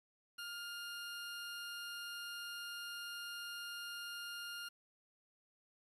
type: tone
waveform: 20% pulse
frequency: 1409 Hz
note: F6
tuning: 15 cents sharp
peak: -39 dBFS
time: 0.38-4.69 s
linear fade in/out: 10 ms
effects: resampled to 32000 Hz + 11-bit